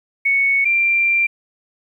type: tone pair in turn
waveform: sine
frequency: 2217 / 2368 Hz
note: C#7 / D7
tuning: 0 / +14 cents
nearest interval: minor second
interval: 114 cents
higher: second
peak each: -13 / -13 dBFS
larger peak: neither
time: 0.25-0.65 / 0.65-1.27 s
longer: second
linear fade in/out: 10 ms
effects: 9-bit